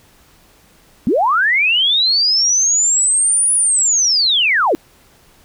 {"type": "linear two-way sweep", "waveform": "sine", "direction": "up then down", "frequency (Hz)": [192.1, 9890, 269.3], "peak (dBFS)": -11, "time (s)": [1.07, 4.75], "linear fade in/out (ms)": 0, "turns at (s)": 3.54, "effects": ["pink hiss -50 dBFS RMS until 5.44 s"]}